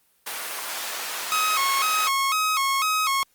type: high-pass noise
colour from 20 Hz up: pink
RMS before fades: -31 dBFS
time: 0.26-2.09 s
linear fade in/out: 10 ms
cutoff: 890 Hz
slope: 12 dB/octave
type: tone with vibrato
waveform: sawtooth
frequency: 1176 Hz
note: D6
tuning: 2 cents sharp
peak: -17 dBFS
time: 1.32-3.23 s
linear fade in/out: 0 ms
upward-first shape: square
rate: 2 Hz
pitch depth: 130 cents each way
effects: white hiss -64 dBFS RMS until 3.34 s + Opus 32 kbps